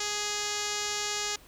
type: tone with low-pass filter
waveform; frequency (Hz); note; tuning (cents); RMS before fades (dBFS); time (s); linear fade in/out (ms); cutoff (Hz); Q
5% pulse; 415.3; G#4; 0; -32; 0-1.36; 5; 7200; 6.3
effects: pink hiss -55 dBFS RMS until 1.47 s